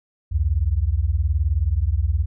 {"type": "beating tone pair", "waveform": "sine", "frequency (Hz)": [65.7, 84.7], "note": ["C2", "E2"], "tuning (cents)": [8, 48], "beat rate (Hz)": 19, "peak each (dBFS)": -20, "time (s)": [0.31, 2.26], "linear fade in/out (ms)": 20, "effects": []}